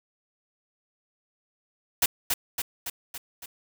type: noise with echo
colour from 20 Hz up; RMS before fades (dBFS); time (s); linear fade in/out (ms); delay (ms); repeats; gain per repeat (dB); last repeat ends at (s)
white; -21; 2.02-2.06; 5; 280; 5; -4; 3.46
effects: none